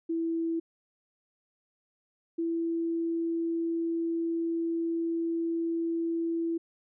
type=tone pair in turn; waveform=sine; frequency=330 / 332.7 Hz; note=E4 / E4; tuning=+2 / +16 cents; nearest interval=unison; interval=14 cents; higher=second; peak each=-27 dBFS; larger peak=neither; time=0.09-0.6 / 2.38-6.58 s; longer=second; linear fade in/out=10 ms; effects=none